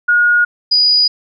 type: tone pair in turn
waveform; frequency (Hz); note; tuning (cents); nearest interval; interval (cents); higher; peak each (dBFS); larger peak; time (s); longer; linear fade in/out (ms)
sine; 1440 / 4918; F#6 / D#8; -47 / -21; octave + major sixth; 2126; second; -8; neither; 0.08-0.45 / 0.71-1.08; neither; 10
effects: none